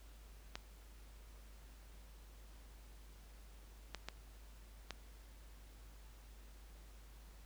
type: clicks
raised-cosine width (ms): 0.2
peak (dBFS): -25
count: 4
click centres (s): 0.555 / 3.947 / 4.086 / 4.907
effects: added 51 Hz sine -55 dBFS peak until 7.45 s + pink hiss -65 dBFS RMS until 7.45 s